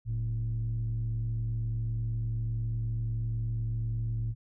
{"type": "tone pair together", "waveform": "sine", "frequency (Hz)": [44.84, 113], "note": ["F1", "A2"], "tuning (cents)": [46, 47], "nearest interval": "octave + major third", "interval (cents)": 1601, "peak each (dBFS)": [-34, -28], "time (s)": [0.05, 4.35], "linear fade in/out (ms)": 50, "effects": ["tanh soft clip ceiling -25 dBFS"]}